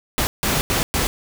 pink noise bursts at uneven times, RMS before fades -20 dBFS, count 4, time 0.18-0.27 / 0.43-0.61 / 0.7-0.83 / 0.94-1.07 s, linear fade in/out 0 ms, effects none

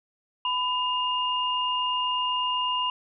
sine tone pair together, 1000 / 2828 Hz, B5 / F7, +21 / +21 cents, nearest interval octave + tritone, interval 1800 cents, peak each -26 / -27 dBFS, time 0.45-2.9 s, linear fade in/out 2 ms, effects none

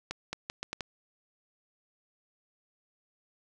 accelerating click train, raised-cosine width 0.2 ms, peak -17 dBFS, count 6, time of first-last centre 0.11-0.808 s, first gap 220 ms, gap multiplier 0.77, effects none

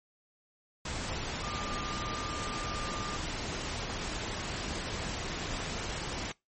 sine tone in noise, 1200 Hz, D6, 37 cents sharp, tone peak -39 dBFS, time 1.43-3.17 s, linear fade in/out 5 ms, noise pink, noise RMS -36 dBFS, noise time 0.85-6.32 s, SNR -6 dB, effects noise-tail reverb RT60 0.2 s tail -23 dB re dry + MP3 32 kbps

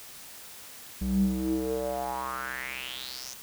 square tone with band-pass filter sweep, 64 Hz, C2, 38 cents flat, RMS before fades -31 dBFS, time 1.01-3.34 s, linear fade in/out 5 ms, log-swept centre 140 to 6400 Hz, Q 5.7, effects white hiss -46 dBFS RMS until 3.42 s

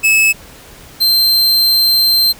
45% pulse tone pair in turn, 2595 / 4136 Hz, E7 / C8, -28 / -21 cents, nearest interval minor sixth, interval 807 cents, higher second, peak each -8 dBFS, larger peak neither, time 0.03-0.33 / 1-2.33 s, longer second, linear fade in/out 20 ms, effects pink hiss -38 dBFS RMS until 2.39 s

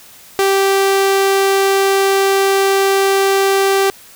sawtooth tone, 390.6 Hz, G4, 6 cents flat, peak -7 dBFS, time 0.39-3.9 s, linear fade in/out 0 ms, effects white hiss -41 dBFS RMS until 4.15 s

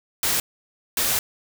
white noise bursts at uneven times, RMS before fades -22 dBFS, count 2, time 0.23-0.4 / 0.97-1.19 s, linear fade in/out 2 ms, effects none

